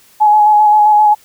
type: tone with vibrato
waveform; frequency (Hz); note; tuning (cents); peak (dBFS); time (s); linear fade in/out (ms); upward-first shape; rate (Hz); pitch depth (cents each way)
sine; 844; G#5; +28; -5; 0.2-1.15; 20; square; 7.6; 18
effects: white hiss -47 dBFS RMS until 1.24 s